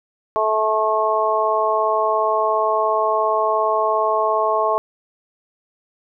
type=harmonic tone; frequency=217.2 Hz; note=A3; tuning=22 cents flat; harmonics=2 / 3 / 4 / 5; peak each=-23 / -20 / -23 / -20 dBFS; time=0.36-4.78 s; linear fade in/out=0 ms; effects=none